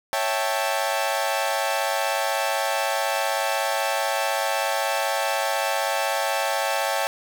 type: chord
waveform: sawtooth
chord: A dominant seventh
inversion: first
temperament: equal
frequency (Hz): 554.4 / 659.3 / 784 / 880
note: C#5 / E5 / G5 / A5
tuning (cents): 0 / 0 / 0 / 0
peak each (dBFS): -24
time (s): 0.13-7.07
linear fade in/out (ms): 0
effects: none